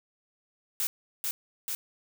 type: noise with echo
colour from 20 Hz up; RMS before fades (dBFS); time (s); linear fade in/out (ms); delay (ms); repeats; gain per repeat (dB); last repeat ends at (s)
blue; -29; 0.8-0.87; 0; 440; 2; -2; 1.75
effects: none